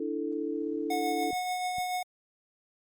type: chord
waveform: sine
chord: D suspended second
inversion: none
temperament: equal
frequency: 293.7 / 329.6 / 440 Hz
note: D4 / E4 / A4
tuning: 0 / 0 / 0 cents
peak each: -34 dBFS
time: 0-1.31 s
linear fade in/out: 5 ms
type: tone with tremolo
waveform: square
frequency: 729 Hz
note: F#5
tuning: 26 cents flat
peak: -29 dBFS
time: 0.9-2.03 s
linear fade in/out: 5 ms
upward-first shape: triangle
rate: 6.9 Hz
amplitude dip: 35%
type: clicks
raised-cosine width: 5 ms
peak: -36 / -34 dBFS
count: 2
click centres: 1.331 / 1.784 s
effects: Opus 32 kbps